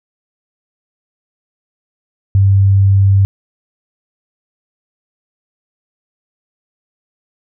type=tone; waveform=sine; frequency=98 Hz; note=G2; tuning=in tune; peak=-6 dBFS; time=2.35-3.25 s; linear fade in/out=0 ms; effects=none